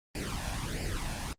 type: noise with flanger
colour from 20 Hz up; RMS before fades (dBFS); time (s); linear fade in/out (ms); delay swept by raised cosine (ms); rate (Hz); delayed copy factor
pink; -34; 0.15-1.33; 2; 0.4 to 1.23; 1.5; +0.85
effects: low-pass 9000 Hz 12 dB/octave + Opus 24 kbps